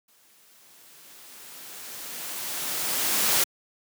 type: noise with exponential growth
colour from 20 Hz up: white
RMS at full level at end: -21 dBFS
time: 0.08-3.44 s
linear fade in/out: 5 ms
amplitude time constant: 730 ms
effects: high-pass 150 Hz 12 dB/octave